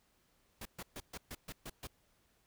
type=noise bursts; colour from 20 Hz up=pink; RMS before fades=-45 dBFS; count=8; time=0.61-1.872 s; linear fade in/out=5 ms; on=44 ms; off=130 ms; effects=pink hiss -73 dBFS RMS until 2.46 s